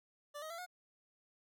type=tone with pitch steps; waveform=25% pulse; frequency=586 / 628.1 / 673.1 / 721.5 Hz; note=D5 / D#5 / E5 / F#5; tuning=-4 / +16 / +36 / -44 cents; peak=-40 dBFS; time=0.34-0.664 s; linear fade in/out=20 ms; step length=81 ms; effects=none